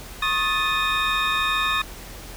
triangle tone cluster, 1093 / 1251 / 1751 / 2489 / 3691 Hz, C#6 / D#6 / A6 / D#7 / A#7, -25 / +9 / -9 / 0 / -18 cents, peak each -25 dBFS, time 0.22-1.82 s, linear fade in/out 5 ms, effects added 43 Hz sine -40 dBFS peak until 2.36 s + pink hiss -40 dBFS RMS until 2.36 s

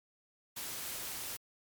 white noise, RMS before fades -41 dBFS, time 0.56-1.37 s, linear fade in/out 10 ms, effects MP3 96 kbps

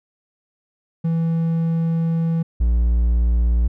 triangle tone pair in turn, 164.81 / 58.4 Hz, E3 / A#1, 0 / +4 cents, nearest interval octave + tritone, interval 1796 cents, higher first, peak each -15 / -12 dBFS, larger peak second, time 1.04-2.43 / 2.6-3.68 s, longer first, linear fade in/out 10 ms, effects none

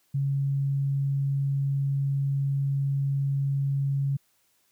sine tone, 138.59 Hz, C#3, in tune, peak -23 dBFS, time 0.14-4.17 s, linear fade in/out 10 ms, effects white hiss -68 dBFS RMS until 4.71 s

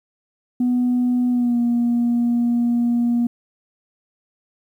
sine tone with pitch glide, 246.9 to 238.2 Hz, B3 to A#3, 0 to +38 cents, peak -14 dBFS, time 0.6-3.27 s, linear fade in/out 5 ms, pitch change -62 cents, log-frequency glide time 1.3-1.58 s, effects tanh soft clip ceiling -13 dBFS + 9-bit

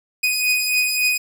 sawtooth beating tone pair, 2489 / 2492.6 Hz, D#7 / D#7, 0 / +2 cents, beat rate 3.6 Hz, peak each -20 / -15 dBFS, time 0.23-1.18 s, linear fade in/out 10 ms, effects none

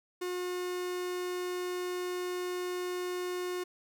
45% pulse tone, 360 Hz, F#4, 47 cents flat, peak -33 dBFS, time 0.21-3.64 s, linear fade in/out 10 ms, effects none

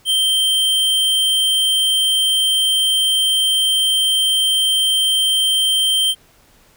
square tone, 3136 Hz, G7, in tune, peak -14 dBFS, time 0.05-6.15 s, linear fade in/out 50 ms, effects pink hiss -52 dBFS RMS until 6.76 s

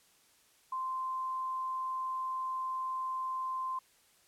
sine tone, 1041 Hz, C6, 9 cents flat, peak -33 dBFS, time 0.72-3.79 s, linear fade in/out 5 ms, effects white hiss -66 dBFS RMS until 4.27 s + low-pass 12000 Hz 12 dB/octave

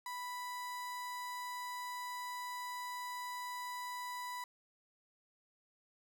35% pulse tone, 987.8 Hz, B5, in tune, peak -39 dBFS, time 0.06-4.44 s, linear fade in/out 2 ms, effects none

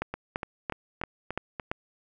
two click trains, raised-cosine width 0.5 ms, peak -14 / -18 dBFS, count 6 / 6, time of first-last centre 0.02-1.715 / 0.14-1.598 s, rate 2.95 / 3.43 Hz, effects none

